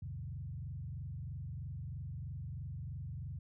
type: tone with frequency modulation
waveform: sine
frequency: 110 Hz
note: A2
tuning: in tune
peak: -40 dBFS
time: 0.02-3.39 s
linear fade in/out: 5 ms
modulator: 23.1 Hz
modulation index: 1.7
effects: none